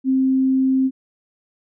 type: tone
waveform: sine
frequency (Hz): 263.4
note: C4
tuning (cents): +12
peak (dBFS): -14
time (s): 0.04-0.91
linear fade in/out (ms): 50
effects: none